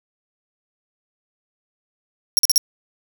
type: tone bursts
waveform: sawtooth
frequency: 5588 Hz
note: F8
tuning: in tune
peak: -9 dBFS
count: 4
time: 2.37-2.579 s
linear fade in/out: 0 ms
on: 20 ms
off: 43 ms
effects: none